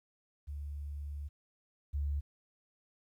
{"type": "tone pair in turn", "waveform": "sine", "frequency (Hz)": [72.4, 71.82], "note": ["D2", "D2"], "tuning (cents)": [-24, -38], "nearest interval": "unison", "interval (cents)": 14, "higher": "first", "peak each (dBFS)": [-38, -31], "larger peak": "second", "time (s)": [[0.47, 1.29], [1.93, 2.21]], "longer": "first", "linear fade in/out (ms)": 20, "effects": ["12-bit"]}